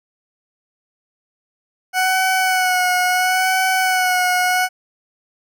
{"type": "tone with vibrato", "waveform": "20% pulse", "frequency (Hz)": 740, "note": "F#5", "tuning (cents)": 0, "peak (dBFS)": -10, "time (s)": [1.93, 4.69], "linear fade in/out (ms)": 50, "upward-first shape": "sine", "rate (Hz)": 0.73, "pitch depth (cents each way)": 32, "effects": []}